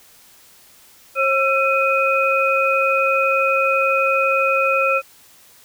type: tone cluster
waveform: sine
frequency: 540 / 1344 / 2501 Hz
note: C#5 / E6 / D#7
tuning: -45 / +33 / +8 cents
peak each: -19 dBFS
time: 1.15-5.02 s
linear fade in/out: 50 ms
effects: white hiss -49 dBFS RMS until 5.64 s